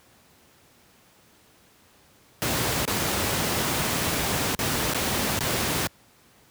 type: noise with dropouts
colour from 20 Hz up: pink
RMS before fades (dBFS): -25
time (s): 2.42-5.87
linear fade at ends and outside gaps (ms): 0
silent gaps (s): 2.852-2.877 / 4.549-4.591 / 4.936-4.946 / 5.39-5.407
effects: pink hiss -57 dBFS RMS until 6.5 s + high-pass 80 Hz 12 dB/octave